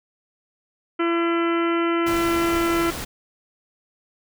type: harmonic tone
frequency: 337.4 Hz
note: E4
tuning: 40 cents sharp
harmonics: 1 / 2 / 3 / 4 / 5 / 6 / 7 / 8 / 9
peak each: -20 / -32 / -32 / -26 / -38 / -33 / -36 / -40 / -38 dBFS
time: 0.99-2.91 s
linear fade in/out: 10 ms
type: noise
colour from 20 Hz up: pink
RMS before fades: -31 dBFS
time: 2.06-3.05 s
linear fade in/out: 10 ms
effects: none

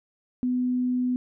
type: tone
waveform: sine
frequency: 250 Hz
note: B3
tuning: 21 cents sharp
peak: -22 dBFS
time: 0.43-1.16 s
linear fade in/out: 0 ms
effects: none

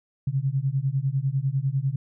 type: beating tone pair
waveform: sine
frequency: 130.81 / 140.81 Hz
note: C3 / C#3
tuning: 0 / +27 cents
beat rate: 10 Hz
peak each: -25 / -25 dBFS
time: 0.27-1.96 s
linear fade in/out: 5 ms
effects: none

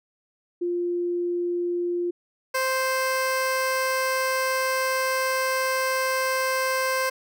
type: tone pair in turn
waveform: sine / 15% pulse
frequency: 350 / 522.8 Hz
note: F4 / C5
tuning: +4 / -1 cents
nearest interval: perfect fifth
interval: 695 cents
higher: second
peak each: -23 / -16 dBFS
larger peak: second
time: 0.61-2.11 / 2.54-7.1 s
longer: second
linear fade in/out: 10 ms
effects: none

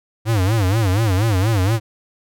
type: tone with vibrato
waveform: square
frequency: 102.4 Hz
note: G#2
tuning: 24 cents flat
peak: -15 dBFS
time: 0.25-1.8 s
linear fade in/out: 50 ms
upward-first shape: sine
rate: 4.2 Hz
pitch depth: 210 cents each way
effects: none

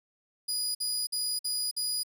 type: tone bursts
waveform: 25% pulse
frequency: 4920 Hz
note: D#8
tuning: 20 cents flat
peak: -24 dBFS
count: 5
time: 0.48-2.034 s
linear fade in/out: 10 ms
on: 270 ms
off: 51 ms
effects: none

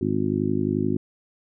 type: harmonic tone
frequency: 51.4 Hz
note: G#1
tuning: 17 cents flat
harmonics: 2 / 3 / 4 / 5 / 6 / 7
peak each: -30 / -30 / -28 / -26 / -29 / -27 dBFS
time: 0.01-0.97 s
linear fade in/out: 5 ms
effects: none

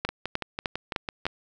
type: two click trains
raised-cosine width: 0.3 ms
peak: -10 / -14 dBFS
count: 5 / 8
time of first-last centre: 0.05-1.266 / 0.09-1.255 s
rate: 3.29 / 6.01 Hz
effects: none

